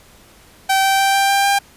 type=tone with pitch steps; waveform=sawtooth; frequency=773 / 777.9 / 782.9 / 787.9 / 792.9 / 798 Hz; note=G5 / G5 / G5 / G5 / G5 / G5; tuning=-24 / -14 / -2 / +9 / +20 / +31 cents; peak=-9 dBFS; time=0.69-1.59 s; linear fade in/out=10 ms; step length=150 ms; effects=pink hiss -47 dBFS RMS until 1.76 s + resampled to 32000 Hz